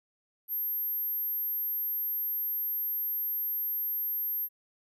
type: tone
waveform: sine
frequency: 12800 Hz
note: G9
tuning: 35 cents sharp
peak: -29 dBFS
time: 0.48-4.49 s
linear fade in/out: 50 ms
effects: none